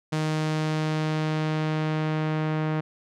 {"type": "tone with low-pass filter sweep", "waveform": "sawtooth", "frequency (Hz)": 155.56, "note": "D#3", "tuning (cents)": 0, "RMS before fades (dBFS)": -26, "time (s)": [0.12, 2.81], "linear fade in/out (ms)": 10, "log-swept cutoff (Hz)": [7300, 2100], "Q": 0.78, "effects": []}